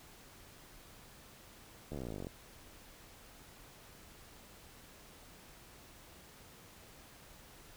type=slowing click train; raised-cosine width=2 ms; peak=-29 dBFS; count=21; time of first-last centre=1.92-2.269 s; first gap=13 ms; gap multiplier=1.03; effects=pink hiss -57 dBFS RMS until 7.76 s